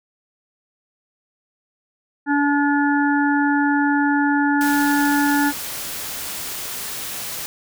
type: harmonic tone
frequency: 287.4 Hz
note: D4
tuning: 37 cents flat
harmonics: 1 / 3 / 5 / 6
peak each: -17 / -22 / -24 / -25 dBFS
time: 2.26-5.53 s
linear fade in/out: 50 ms
type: noise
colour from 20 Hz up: white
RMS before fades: -29 dBFS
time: 4.61-7.46 s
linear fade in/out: 0 ms
effects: none